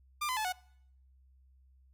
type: tone with pitch steps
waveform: sawtooth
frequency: 1195 / 1016.5 / 864.7 / 735.6 Hz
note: D6 / B5 / A5 / F#5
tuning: +30 / +50 / -30 / -10 cents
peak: -28 dBFS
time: 0.21-0.526 s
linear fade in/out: 10 ms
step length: 79 ms
effects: noise-tail reverb RT60 0.7 s tail -24 dB re dry + added 65 Hz sine -60 dBFS peak until 1.93 s